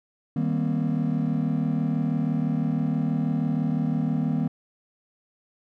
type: chord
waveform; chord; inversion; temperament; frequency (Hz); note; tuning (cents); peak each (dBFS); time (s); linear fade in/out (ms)
triangle; C minor seventh; first; just; 156.98 / 196.22 / 235.5 / 261.6; Eb3 / G3 / Bb3 / C4; +16 / +2 / +18 / 0; -23 / -27 / -24 / -27; 0.36-4.48; 5
effects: tanh soft clip ceiling -15 dBFS